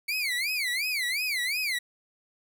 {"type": "tone with vibrato", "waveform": "30% pulse", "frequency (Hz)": 2217, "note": "C#7", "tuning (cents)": 0, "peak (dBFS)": -24, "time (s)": [0.08, 1.79], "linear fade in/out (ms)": 10, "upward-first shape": "sine", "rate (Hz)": 2.8, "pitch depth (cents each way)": 240, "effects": []}